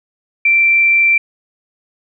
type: tone with frequency modulation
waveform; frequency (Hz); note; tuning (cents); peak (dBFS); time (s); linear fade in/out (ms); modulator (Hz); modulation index
sine; 2349; D7; 0; -8; 0.45-1.18; 5; 24.9; 0.26
effects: none